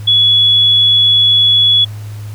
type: tone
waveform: sine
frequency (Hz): 3388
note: G#7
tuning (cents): +34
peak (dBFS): -6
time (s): 0.07-1.85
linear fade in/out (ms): 10
effects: added 105 Hz sine -23 dBFS peak until 2.34 s + pink hiss -40 dBFS RMS until 2.34 s